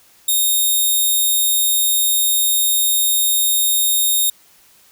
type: tone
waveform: 5% pulse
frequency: 3700 Hz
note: A#7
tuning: 14 cents flat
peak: -6 dBFS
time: 0.28-4.3 s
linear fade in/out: 5 ms
effects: white hiss -51 dBFS RMS until 4.91 s